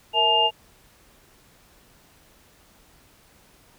sine tone cluster, 464.2 / 655 / 862 / 2811 Hz, A#4 / E5 / A5 / F7, -7 / -11 / -36 / +11 cents, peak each -27 / -28 / -21 / -19 dBFS, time 0.13-0.51 s, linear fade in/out 50 ms, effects pink hiss -56 dBFS RMS until 3.78 s

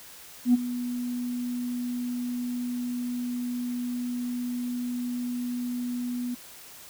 sine tone with ADSR envelope, 244.9 Hz, B3, 14 cents flat, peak -13 dBFS, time 0.45-6.35 s, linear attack 89 ms, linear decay 23 ms, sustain -15 dB, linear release 11 ms, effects tanh soft clip ceiling -12 dBFS + white hiss -47 dBFS RMS until 6.89 s

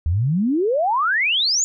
sine exponential sweep, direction up, 74.9 to 7090 Hz, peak -16 dBFS, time 0.06-1.64 s, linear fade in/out 0 ms, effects none

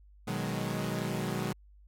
sawtooth chord, G# minor seventh, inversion first, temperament equal, 123.47 / 155.56 / 185 / 207.7 Hz, B2 / D#3 / F#3 / G#3, 0 / 0 / 0 / 0 cents, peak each -33 dBFS, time 0.27-1.53 s, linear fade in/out 10 ms, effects added 50 Hz sine -54 dBFS peak until 1.87 s + AAC 64 kbps

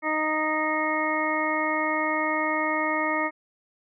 harmonic tone, 310 Hz, D#4, 6 cents flat, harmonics 1 / 2 / 3 / 4 / 6 / 7, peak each -30 / -30 / -30 / -30 / -30 / -30 dBFS, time 0.02-3.31 s, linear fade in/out 50 ms, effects none

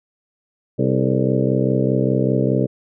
harmonic tone with a mistuned harmonic, 65 Hz, C2, 11 cents flat, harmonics 2 / 3 / 4 / 5 / 6 / 7 / 8 / 9, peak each -20 / -22 / -23 / -24 / -25 / -25 / -26 / -27 dBFS, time 0.78-2.67 s, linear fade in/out 20 ms, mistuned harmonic 6, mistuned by +95 cents, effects none

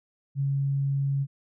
sine tone, 138.59 Hz, C#3, in tune, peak -23 dBFS, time 0.35-1.27 s, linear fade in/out 50 ms, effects none

